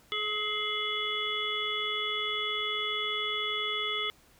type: harmonic tone with a mistuned harmonic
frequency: 424.7 Hz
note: G#4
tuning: 39 cents sharp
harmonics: 1 / 3 / 5 / 7 / 8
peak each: -39 / -36 / -35 / -37 / -33 dBFS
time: 0.12-4.1 s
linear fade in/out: 0 ms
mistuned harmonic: 5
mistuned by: -25 cents
effects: pink hiss -61 dBFS RMS until 4.39 s